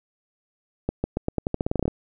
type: accelerating click train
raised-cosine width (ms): 2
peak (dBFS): -10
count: 15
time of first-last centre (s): 0.89-1.88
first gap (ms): 150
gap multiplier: 0.87
effects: none